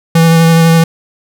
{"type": "tone with vibrato", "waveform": "square", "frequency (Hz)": 164.81, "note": "E3", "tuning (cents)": 0, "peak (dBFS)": -5, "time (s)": [0.15, 0.84], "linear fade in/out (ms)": 5, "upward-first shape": "sine", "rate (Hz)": 12, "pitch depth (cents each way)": 14, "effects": []}